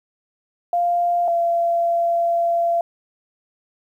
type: tone pair in turn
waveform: sine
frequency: 697 / 682.7 Hz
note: F5 / F5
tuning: -4 / -40 cents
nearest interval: unison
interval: 36 cents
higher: first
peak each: -16 dBFS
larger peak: neither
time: 0.73-1.28 / 1.28-2.81 s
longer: second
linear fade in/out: 2 ms
effects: 9-bit